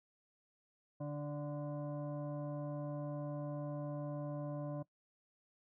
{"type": "tone with frequency modulation", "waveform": "sine", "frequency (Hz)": 146.83, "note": "D3", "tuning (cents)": 0, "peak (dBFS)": -38, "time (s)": [1, 4.83], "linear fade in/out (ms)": 10, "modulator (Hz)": 439, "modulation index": 1.1, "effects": ["noise-tail reverb RT60 0.1 s tail -20 dB re dry"]}